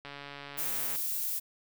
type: click train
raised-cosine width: 0.3 ms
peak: -27 dBFS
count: 130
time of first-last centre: 0.05-0.958 s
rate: 142 Hz
type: noise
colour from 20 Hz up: violet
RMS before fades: -33 dBFS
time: 0.57-1.4 s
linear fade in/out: 20 ms
effects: none